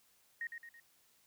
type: tone with echo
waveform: sine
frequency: 1864.7 Hz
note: A#6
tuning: in tune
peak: -37 dBFS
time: 0.41-0.47 s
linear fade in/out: 2 ms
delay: 110 ms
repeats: 3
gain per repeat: -6 dB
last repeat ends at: 0.8 s
effects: white hiss -70 dBFS RMS until 1.26 s